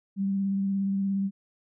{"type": "tone with vibrato", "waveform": "sine", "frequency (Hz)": 196, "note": "G3", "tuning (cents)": 0, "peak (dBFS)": -24, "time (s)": [0.16, 1.31], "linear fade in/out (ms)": 50, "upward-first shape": "sine", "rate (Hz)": 17, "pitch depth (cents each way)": 17, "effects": []}